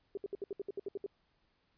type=tone bursts; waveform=sine; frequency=398.7 Hz; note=G4; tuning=29 cents sharp; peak=-35 dBFS; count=11; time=0.15-1.063 s; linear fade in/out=2 ms; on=23 ms; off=66 ms; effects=pink hiss -75 dBFS RMS until 1.77 s + resampled to 11025 Hz